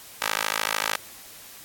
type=tone with high-pass filter; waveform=15% pulse; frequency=53.3 Hz; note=G#1; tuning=46 cents sharp; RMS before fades=-27 dBFS; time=0.22-0.97 s; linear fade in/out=0 ms; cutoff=1200 Hz; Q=0.85; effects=white hiss -45 dBFS RMS until 1.64 s + AAC 64 kbps